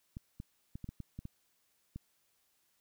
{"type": "clicks", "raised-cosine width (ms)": 5, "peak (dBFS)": -30, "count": 9, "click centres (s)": [0.169, 0.401, 0.755, 0.843, 0.89, 1.003, 1.19, 1.254, 1.96], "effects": ["white hiss -75 dBFS RMS until 2.8 s"]}